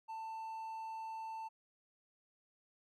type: tone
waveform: triangle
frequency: 890 Hz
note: A5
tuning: 20 cents sharp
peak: -40 dBFS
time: 0.08-1.49 s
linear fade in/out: 20 ms
effects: none